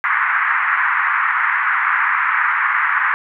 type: band-pass noise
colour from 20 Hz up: white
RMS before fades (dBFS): -17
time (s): 0.04-3.14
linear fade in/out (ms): 0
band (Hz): 1000 to 2000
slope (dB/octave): 48
effects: none